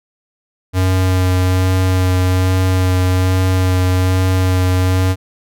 square tone with vibrato, 92.5 Hz, F#2, in tune, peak -12 dBFS, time 0.73-5.16 s, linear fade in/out 50 ms, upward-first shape sine, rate 1.2 Hz, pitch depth 13 cents each way, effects none

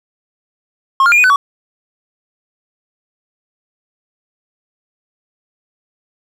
triangle tone with pitch steps, 1076 / 1406 / 2404 / 2474 / 1505 / 1130 Hz, C6 / F6 / D7 / D#7 / F#6 / C#6, +48 / +11 / +40 / -10 / +29 / +33 cents, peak -5 dBFS, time 1-1.36 s, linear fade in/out 2 ms, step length 60 ms, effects none

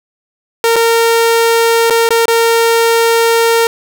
sawtooth tone with dropouts, 460 Hz, A#4, 23 cents flat, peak -4 dBFS, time 0.64-3.67 s, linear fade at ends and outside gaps 1 ms, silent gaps 0.759-0.763 / 1.899-1.906 / 2.09-2.106 / 2.256-2.281 s, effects none

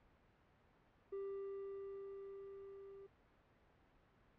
triangle tone with level ramp, 393.6 Hz, G4, 7 cents sharp, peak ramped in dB -40 to -52 dBFS, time 1.12-3.07 s, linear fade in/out 10 ms, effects pink hiss -71 dBFS RMS until 4.38 s + low-pass 2000 Hz 12 dB/octave

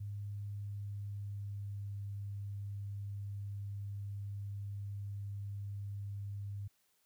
sine tone with pitch glide, 101.9 to 100.61 Hz, G#2 to G2, -32 to +46 cents, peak -39 dBFS, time 0-6.68 s, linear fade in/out 10 ms, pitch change -22 cents, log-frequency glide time 0.38-1.96 s, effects white hiss -75 dBFS RMS until 7.05 s

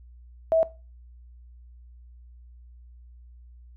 sine tone, 650 Hz, E5, 24 cents flat, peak -17 dBFS, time 0.52-0.63 s, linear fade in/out 0 ms, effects noise-tail reverb RT60 0.3 s tail -18 dB re dry + added 60 Hz sine -46 dBFS peak until 3.76 s

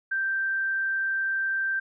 sine tone, 1568 Hz, G6, in tune, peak -24 dBFS, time 0.11-1.8 s, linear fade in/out 10 ms, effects none

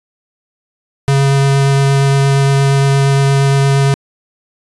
square tone with vibrato, 138 Hz, C#3, 7 cents flat, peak -9 dBFS, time 1.08-3.94 s, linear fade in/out 0 ms, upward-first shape triangle, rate 8.6 Hz, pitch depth 10 cents each way, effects resampled to 24000 Hz

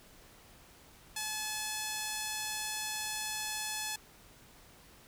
5% pulse tone, 859 Hz, A5, 42 cents flat, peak -23 dBFS, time 1.16-3.96 s, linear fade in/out 5 ms, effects pink hiss -58 dBFS RMS until 5.07 s

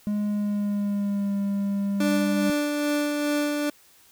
triangle tone with pitch glide, 207.7 to 199.93 Hz, G#3 to G3, 0 to +34 cents, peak -21 dBFS, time 0.07-2.5 s, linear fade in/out 0 ms, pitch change -66 cents, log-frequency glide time 0.26-1.35 s
30% pulse tone with tremolo, 293.7 Hz, D4, in tune, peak -19 dBFS, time 2-3.7 s, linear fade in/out 5 ms, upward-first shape sine, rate 2.4 Hz, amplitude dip 30%
effects white hiss -56 dBFS RMS until 4.11 s

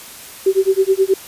sine tone with tremolo, 384.3 Hz, G4, 34 cents flat, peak -8 dBFS, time 0.46-1.14 s, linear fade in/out 5 ms, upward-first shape sine, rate 9.4 Hz, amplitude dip 100%, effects white hiss -36 dBFS RMS until 1.27 s + resampled to 32000 Hz

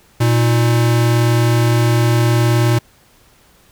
square tone pair together, 118.9 / 317.4 Hz, A#2 / D#4, +35 / +35 cents, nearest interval octave + perfect fourth, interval 1700 cents, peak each -12 / -22 dBFS, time 0.2-2.79 s, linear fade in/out 10 ms, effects pink hiss -51 dBFS RMS until 3.71 s

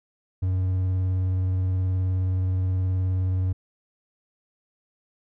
triangle tone with vibrato, 92.8 Hz, F#2, 6 cents sharp, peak -19 dBFS, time 0.42-3.53 s, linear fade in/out 10 ms, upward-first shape triangle, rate 19 Hz, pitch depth 20 cents each way, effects none

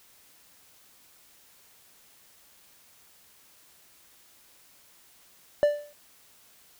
triangle tone with exponential decay, 587.3 Hz, D5, in tune, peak -13 dBFS, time 5.63-5.93 s, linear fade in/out 0 ms, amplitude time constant 65 ms, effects white hiss -58 dBFS RMS until 6.79 s

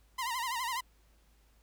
sawtooth tone with vibrato, 980 Hz, B5, 14 cents flat, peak -29 dBFS, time 0.18-0.81 s, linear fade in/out 10 ms, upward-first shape sine, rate 12 Hz, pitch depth 120 cents each way, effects added 53 Hz sine -63 dBFS peak until 1.62 s + pink hiss -70 dBFS RMS until 1.62 s

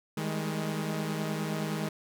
sawtooth tone cluster, 158 / 200 / 209.6 Hz, D#3 / G3 / G#3, +27 / +35 / +16 cents, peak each -29 / -35 / -31 dBFS, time 0.17-1.89 s, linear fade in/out 5 ms, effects none

